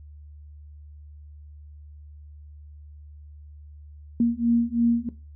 sine beating tone pair, 233.1 / 236.1 Hz, A#3 / A#3, 0 / +22 cents, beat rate 3 Hz, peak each -22 dBFS, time 4.2-5.09 s, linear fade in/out 2 ms, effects noise-tail reverb RT60 0.3 s tail -17 dB re dry + added 74 Hz sine -42 dBFS peak until 5.35 s

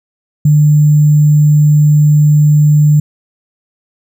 sine tone with sample-and-hold, 150 Hz, D3, 37 cents sharp, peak -4 dBFS, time 0.45-3 s, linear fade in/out 5 ms, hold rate 7350 Hz, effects none

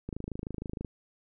click train, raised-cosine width 3 ms, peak -23 dBFS, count 21, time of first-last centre 0.09-0.848 s, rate 26.4 Hz, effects none

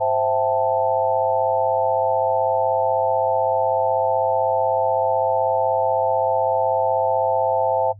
sine chord, A minor seventh, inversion first, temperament equal, 523.3 / 659.3 / 784 / 880 Hz, C5 / E5 / G5 / A5, 0 / 0 / 0 / 0 cents, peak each -22 / -21 / -24 / -22 dBFS, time 0-7.93 s, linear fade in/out 20 ms, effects noise-tail reverb RT60 0.1 s tail -21 dB re dry + added 101 Hz sine -39 dBFS peak until 7.99 s

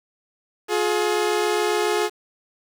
sawtooth tone pair together, 355.6 / 422.9 Hz, F4 / G#4, +31 / +31 cents, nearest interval minor third, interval 300 cents, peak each -20 / -17 dBFS, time 0.68-2.1 s, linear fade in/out 50 ms, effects low-pass 10000 Hz 12 dB/octave + 7-bit

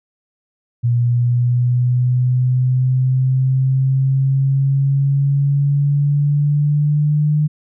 sine exponential sweep, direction up, 119.6 to 151.1 Hz, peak -12 dBFS, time 0.83-7.48 s, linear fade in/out 20 ms, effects none

